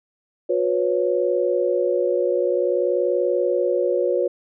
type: chord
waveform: sine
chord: F# suspended fourth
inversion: none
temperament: equal with one note detuned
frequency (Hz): 361.3 / 493.9 / 554.4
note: F#4 / B4 / C#5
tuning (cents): -41 / 0 / 0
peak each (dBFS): -22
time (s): 0.49-4.28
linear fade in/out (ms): 10
effects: none